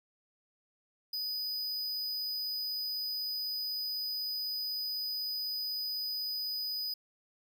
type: tone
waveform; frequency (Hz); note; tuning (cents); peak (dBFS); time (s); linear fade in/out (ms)
square; 4978; D#8; 0; -34; 1.13-6.94; 5
effects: none